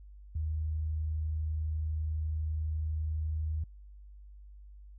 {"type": "tone", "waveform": "sine", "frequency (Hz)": 78, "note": "D#2", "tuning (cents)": 5, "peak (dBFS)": -30, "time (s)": [0.35, 3.64], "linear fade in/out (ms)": 5, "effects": ["added 50 Hz sine -48 dBFS peak until 4.98 s"]}